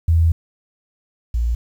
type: tone pair in turn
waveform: sine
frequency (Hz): 82.41 / 58.27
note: E2 / A#1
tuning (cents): 0 / 0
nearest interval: tritone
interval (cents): 600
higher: first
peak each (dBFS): -11 / -16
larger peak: first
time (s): 0.08-0.32 / 1.34-1.55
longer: first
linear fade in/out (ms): 5
effects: 8-bit